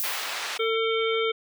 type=noise with exponential decay; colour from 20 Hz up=violet; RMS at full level=-27 dBFS; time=0-0.74 s; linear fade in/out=0 ms; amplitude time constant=160 ms
type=band-pass noise; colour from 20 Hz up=white; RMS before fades=-32 dBFS; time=0.03-0.58 s; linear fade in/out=10 ms; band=700 to 3700 Hz; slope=12 dB/octave
type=harmonic tone; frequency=449.1 Hz; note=A4; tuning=35 cents sharp; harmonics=1 / 3 / 5 / 7 / 8; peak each=-24 / -31 / -31 / -32 / -36 dBFS; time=0.59-1.32 s; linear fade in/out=10 ms
effects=none

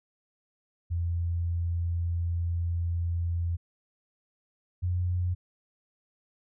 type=tone pair in turn; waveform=sine; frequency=85.4 / 89.32 Hz; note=F2 / F2; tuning=-38 / +39 cents; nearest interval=minor second; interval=77 cents; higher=second; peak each=-26 / -25 dBFS; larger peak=second; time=0.9-3.57 / 4.82-5.35 s; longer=first; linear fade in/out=20 ms; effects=none

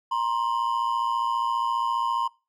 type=ring-modulated tone; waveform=triangle; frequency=997 Hz; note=B5; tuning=16 cents sharp; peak=-18 dBFS; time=0.11-2.28 s; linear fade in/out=10 ms; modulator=57.4 Hz; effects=noise-tail reverb RT60 0.3 s tail -23 dB re dry

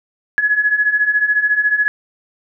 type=beating tone pair; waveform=sine; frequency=1681 / 1695 Hz; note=G#6 / G#6; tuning=+20 / +35 cents; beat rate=14 Hz; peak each=-18 / -14 dBFS; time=0.38-1.88 s; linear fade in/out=0 ms; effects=none

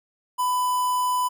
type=tone with notch filter; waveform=square; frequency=998 Hz; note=B5; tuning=18 cents sharp; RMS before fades=-23 dBFS; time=0.38-1.29 s; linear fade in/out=20 ms; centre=3900 Hz; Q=0.8; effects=none

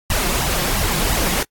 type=noise with flanger; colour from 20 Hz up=pink; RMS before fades=-19 dBFS; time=0.1-1.43 s; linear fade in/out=2 ms; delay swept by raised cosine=1 to 5.7 ms; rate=2.9 Hz; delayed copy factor=+0.85; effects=noise-tail reverb RT60 0.1 s tail -25 dB re dry + AAC 64 kbps

